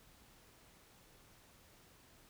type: silence
effects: pink hiss -64 dBFS RMS until 2.29 s